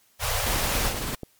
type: band-stop noise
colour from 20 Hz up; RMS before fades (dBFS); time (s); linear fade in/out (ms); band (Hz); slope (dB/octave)
pink; -26; 0.19-0.93; 50; 130 to 450; 96
type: noise with tremolo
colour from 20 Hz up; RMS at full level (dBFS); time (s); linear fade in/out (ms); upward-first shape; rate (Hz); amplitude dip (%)
pink; -29; 0.46-1.15; 2; sine; 18; 30
type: click train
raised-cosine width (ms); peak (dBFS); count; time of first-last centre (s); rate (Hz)
2; -20; 8; 0.56-1.233; 10.4
effects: white hiss -62 dBFS RMS until 1.39 s + MP3 96 kbps